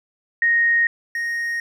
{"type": "tone pair in turn", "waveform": ["sine", "triangle"], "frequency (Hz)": [1864.7, 1864.7], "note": ["A#6", "A#6"], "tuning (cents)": [0, 0], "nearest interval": "unison", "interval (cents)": 0, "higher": "neither", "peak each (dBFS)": [-14, -20], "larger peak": "first", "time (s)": [[0.42, 0.87], [1.15, 1.6]], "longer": "neither", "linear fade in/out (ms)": 2, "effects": []}